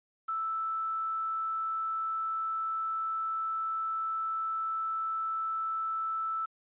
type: tone with quantisation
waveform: sine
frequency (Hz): 1318.5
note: E6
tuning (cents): 0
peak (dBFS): -30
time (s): 0.28-6.46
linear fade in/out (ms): 10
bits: 9
effects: resampled to 8000 Hz